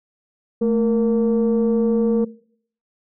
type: tone pair together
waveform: sine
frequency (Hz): 220.2 / 466.2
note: A3 / A#4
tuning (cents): +2 / 0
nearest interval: octave + minor second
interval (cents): 1298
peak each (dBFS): -17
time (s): 0.61-2.25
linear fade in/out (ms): 10
effects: noise-tail reverb RT60 0.6 s tail -22 dB re dry + tanh soft clip ceiling -11 dBFS